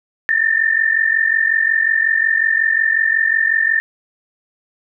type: tone pair together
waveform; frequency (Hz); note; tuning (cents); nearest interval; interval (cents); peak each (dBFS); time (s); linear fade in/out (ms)
sine; 1769.5 / 1815; A6 / A#6; +9 / -47; unison; 44; -16 / -15; 0.29-3.8; 0
effects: none